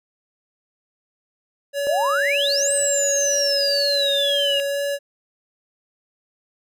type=tone with vibrato; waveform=square; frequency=564 Hz; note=C#5; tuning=30 cents sharp; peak=-22 dBFS; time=1.73-4.99 s; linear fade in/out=50 ms; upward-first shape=sine; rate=2 Hz; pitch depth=11 cents each way
type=exponential two-way sweep; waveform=sine; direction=up then down; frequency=554.4 to 8372 to 2799 Hz; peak=-19 dBFS; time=1.87-4.6 s; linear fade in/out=0 ms; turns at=2.72 s
effects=none